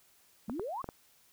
sine exponential sweep, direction up, 202.5 to 1174.7 Hz, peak -35 dBFS, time 0.48-0.82 s, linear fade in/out 5 ms
clicks, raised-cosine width 1 ms, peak -25 dBFS, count 4, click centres 0.497 / 0.596 / 0.843 / 0.889 s
effects white hiss -65 dBFS RMS until 1.32 s

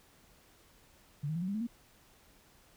sine tone with pitch steps, 144.7 / 156.89 / 170.1 / 184.43 / 199.96 / 216.8 / 235.1 Hz, D3 / D#3 / F3 / F#3 / G3 / A3 / A#3, -25 / +15 / -45 / -5 / +35 / -25 / +15 cents, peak -32 dBFS, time 1.23-1.671 s, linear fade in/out 10 ms, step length 63 ms, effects pink hiss -63 dBFS RMS until 2.76 s

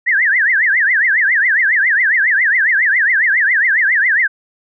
sine tone with vibrato, 1807 Hz, A6, 46 cents sharp, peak -10 dBFS, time 0.06-4.28 s, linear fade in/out 20 ms, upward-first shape triangle, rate 7.3 Hz, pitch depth 290 cents each way, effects none

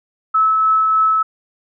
sine tone with tremolo, 1300 Hz, E6, 24 cents flat, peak -10 dBFS, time 0.34-1.23 s, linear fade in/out 10 ms, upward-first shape triangle, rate 3.3 Hz, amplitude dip 25%, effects none

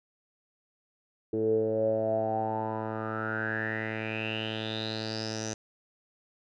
10% pulse tone with low-pass filter sweep, 110 Hz, A2, in tune, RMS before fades -31 dBFS, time 1.33-5.54 s, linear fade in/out 5 ms, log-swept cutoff 390 to 6200 Hz, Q 9.2, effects none

